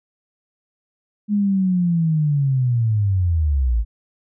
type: linear sweep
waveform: sine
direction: down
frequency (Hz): 210 to 52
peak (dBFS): -15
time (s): 1.28-3.85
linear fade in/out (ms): 50
effects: none